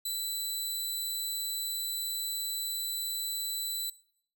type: tone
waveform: 15% pulse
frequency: 3989 Hz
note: B7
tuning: 17 cents sharp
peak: -25 dBFS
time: 0.05-3.9 s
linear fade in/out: 5 ms
effects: noise-tail reverb RT60 0.6 s tail -18 dB re dry